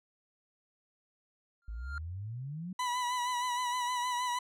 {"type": "tone with exponential growth", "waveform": "triangle", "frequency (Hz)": 1396.9, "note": "F6", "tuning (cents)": 0, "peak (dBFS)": -34, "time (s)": [1.62, 1.98], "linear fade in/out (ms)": 1, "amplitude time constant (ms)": 77}
{"type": "exponential sweep", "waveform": "sine", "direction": "up", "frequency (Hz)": [52.3, 190.1], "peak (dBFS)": -37, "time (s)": [1.68, 2.73], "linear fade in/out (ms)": 5}
{"type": "tone with vibrato", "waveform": "40% pulse", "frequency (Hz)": 986, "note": "B5", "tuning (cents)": -3, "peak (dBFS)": -30, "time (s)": [2.79, 4.39], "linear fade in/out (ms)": 5, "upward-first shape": "sine", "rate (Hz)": 6.4, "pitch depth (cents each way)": 38}
{"effects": ["low-pass 10000 Hz 12 dB/octave"]}